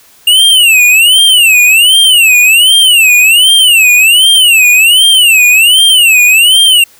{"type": "tone with vibrato", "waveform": "square", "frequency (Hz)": 2794, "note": "F7", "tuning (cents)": 0, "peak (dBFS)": -3, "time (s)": [0.27, 6.84], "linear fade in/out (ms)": 5, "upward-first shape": "sine", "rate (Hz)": 1.3, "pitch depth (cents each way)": 230, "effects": ["white hiss -42 dBFS RMS until 6.99 s"]}